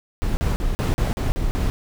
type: noise bursts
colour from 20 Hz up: brown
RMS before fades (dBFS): -21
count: 8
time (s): 0.22-1.7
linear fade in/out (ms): 0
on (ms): 150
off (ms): 40
effects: none